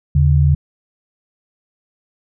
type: tone pair together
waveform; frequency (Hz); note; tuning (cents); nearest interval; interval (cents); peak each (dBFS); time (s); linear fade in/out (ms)
sine; 79.41 / 141.5; D#2 / C#3; +36 / +36; minor seventh; 1000; -12; 0.15-0.55; 5
effects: none